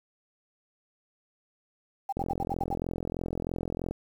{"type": "tone bursts", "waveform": "sine", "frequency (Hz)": 792, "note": "G5", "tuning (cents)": 18, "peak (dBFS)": -28, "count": 7, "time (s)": [2.09, 2.743], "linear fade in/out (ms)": 5, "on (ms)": 35, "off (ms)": 68}
{"type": "click train", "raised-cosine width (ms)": 2, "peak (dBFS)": -19, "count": 76, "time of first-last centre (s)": [2.17, 3.91], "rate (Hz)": 43.1}
{"effects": ["9-bit"]}